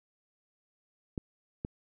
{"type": "clicks", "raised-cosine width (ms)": 3, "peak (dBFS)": -21, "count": 2, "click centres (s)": [1.178, 1.649], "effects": []}